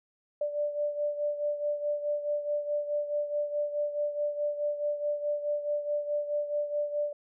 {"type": "beating tone pair", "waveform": "sine", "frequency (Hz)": [587.3, 592], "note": ["D5", "D5"], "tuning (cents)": [0, 14], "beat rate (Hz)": 4.7, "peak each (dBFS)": [-29, -35], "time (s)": [0.41, 7.13], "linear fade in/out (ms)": 5, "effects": []}